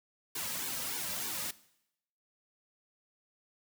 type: noise with flanger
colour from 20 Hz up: white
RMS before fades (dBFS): -37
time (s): 0.35-1.51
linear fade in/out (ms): 5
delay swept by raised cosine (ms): 1.5 to 2.8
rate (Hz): 3.3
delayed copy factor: -0.9
effects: noise-tail reverb RT60 0.8 s tail -19 dB re dry